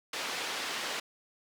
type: band-pass noise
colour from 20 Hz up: white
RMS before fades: -36 dBFS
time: 0.13-1 s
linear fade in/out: 5 ms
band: 290 to 4000 Hz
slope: 12 dB/octave
effects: none